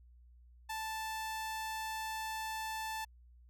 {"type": "tone", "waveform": "sawtooth", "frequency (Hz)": 880, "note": "A5", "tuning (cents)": 0, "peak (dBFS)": -34, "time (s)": [0.69, 3.05], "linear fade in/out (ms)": 10, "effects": ["added 60 Hz sine -57 dBFS peak until 3.49 s"]}